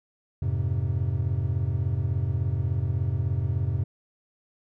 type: chord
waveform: triangle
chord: F minor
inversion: none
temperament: equal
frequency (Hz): 87.31 / 103.83 / 130.81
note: F2 / Ab2 / C3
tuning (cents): 0 / 0 / 0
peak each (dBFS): -26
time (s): 0.42-3.84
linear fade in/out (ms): 5
effects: none